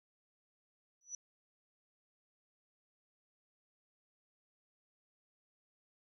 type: tone with exponential growth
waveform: sine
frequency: 5920 Hz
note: F#8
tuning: in tune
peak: -37 dBFS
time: 1.01-1.15 s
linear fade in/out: 2 ms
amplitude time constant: 29 ms
effects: none